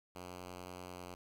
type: tone with pitch glide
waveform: 5% pulse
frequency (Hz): 90.2 to 89.58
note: F#2 to F2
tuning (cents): -44 to +44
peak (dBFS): -35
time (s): 0.15-1.15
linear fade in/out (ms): 5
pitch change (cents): -12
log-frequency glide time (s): 0.87-0.97
effects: 12-bit